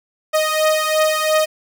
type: beating tone pair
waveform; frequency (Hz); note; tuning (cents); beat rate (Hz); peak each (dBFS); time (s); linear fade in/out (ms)
sawtooth; 621 / 623.9; D#5 / D#5; -3 / +5; 2.9; -13 / -15; 0.33-1.46; 20
effects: none